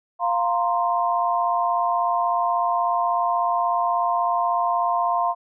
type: chord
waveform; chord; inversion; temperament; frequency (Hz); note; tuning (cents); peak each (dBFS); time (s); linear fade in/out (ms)
sine; F suspended fourth; none; just; 698.5 / 931.3 / 1047.7; F5 / Bb5 / C6; 0 / -2 / +2; -22 / -25 / -23; 0.19-5.35; 50
effects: none